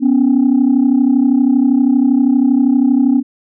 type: tone pair together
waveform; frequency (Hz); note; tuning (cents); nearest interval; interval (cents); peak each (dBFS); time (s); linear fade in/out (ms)
sine; 247.4 / 280; B3 / C#4; +3 / +18; major second; 215; -10; 0-3.23; 50
effects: tanh soft clip ceiling -4 dBFS